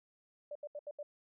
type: tone bursts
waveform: sine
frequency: 587.3 Hz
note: D5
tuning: in tune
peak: -40 dBFS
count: 5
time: 0.51-1.03 s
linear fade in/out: 5 ms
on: 44 ms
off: 75 ms
effects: none